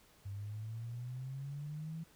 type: exponential sweep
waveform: sine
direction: up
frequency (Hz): 97.6 to 164.81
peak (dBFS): -40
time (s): 0.25-2.04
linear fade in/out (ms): 10
effects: pink hiss -65 dBFS RMS until 2.15 s